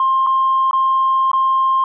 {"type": "tone with dropouts", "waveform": "sine", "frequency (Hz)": 1059, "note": "C6", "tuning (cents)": 21, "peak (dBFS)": -11, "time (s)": [0, 1.84], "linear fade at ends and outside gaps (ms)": 2, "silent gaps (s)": [[0.265, 0.269], [0.711, 0.731], [1.316, 1.332]], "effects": ["tanh soft clip ceiling -8 dBFS"]}